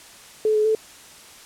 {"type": "tone with pitch steps", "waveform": "sine", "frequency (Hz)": [432.2, 426.8, 437.9], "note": ["A4", "G#4", "A4"], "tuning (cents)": [-31, 47, -8], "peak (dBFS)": -16, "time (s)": [0.45, 0.75], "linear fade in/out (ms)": 2, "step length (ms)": 100, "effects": ["white hiss -45 dBFS RMS until 1.45 s", "low-pass 10000 Hz 12 dB/octave"]}